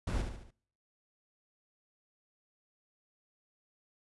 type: noise with echo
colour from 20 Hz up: brown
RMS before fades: -33 dBFS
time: 0.07-0.22 s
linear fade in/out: 5 ms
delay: 72 ms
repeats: 4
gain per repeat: -6 dB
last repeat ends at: 0.508 s
effects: noise-tail reverb RT60 0.6 s tail -25 dB re dry + resampled to 24000 Hz